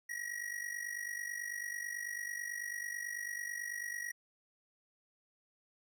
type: tone with amplitude modulation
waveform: square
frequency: 1908 Hz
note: A#6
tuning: 40 cents sharp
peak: -36 dBFS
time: 0.09-4.12 s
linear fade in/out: 10 ms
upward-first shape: sine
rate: 49.1 Hz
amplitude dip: 75%
effects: none